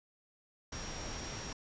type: tone in noise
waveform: sine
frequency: 5620 Hz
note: F8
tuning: 10 cents sharp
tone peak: -48 dBFS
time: 0.72-1.53 s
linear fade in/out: 5 ms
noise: pink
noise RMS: -42 dBFS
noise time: 0.72-1.53 s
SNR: -9 dB
effects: resampled to 16000 Hz